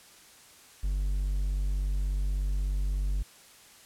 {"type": "tone", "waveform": "triangle", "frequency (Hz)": 48.25, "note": "G1", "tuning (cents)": -27, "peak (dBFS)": -24, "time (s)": [0.83, 3.23], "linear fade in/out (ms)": 10, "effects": ["white hiss -54 dBFS RMS until 3.85 s", "low-pass 11000 Hz 12 dB/octave"]}